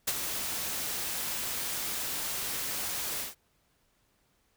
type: noise with ADSR envelope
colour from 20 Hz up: white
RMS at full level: -27 dBFS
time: 0.07-3.35 s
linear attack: 10 ms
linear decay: 38 ms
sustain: -7 dB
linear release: 150 ms
effects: pink hiss -71 dBFS RMS until 4.56 s